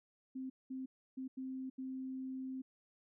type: tone bursts at uneven times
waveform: sine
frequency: 261.6 Hz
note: C4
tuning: in tune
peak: -40 dBFS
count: 5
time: 0.35-0.5 / 0.7-0.86 / 1.17-1.28 / 1.37-1.7 / 1.78-2.62 s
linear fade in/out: 10 ms
effects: none